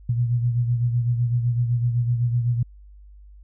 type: beating tone pair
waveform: sine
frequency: 119.3 / 127.2 Hz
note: A#2 / C3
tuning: +41 / -48 cents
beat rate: 7.9 Hz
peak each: -19 / -28 dBFS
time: 0.09-2.63 s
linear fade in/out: 5 ms
effects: added 50 Hz sine -43 dBFS peak until 3.43 s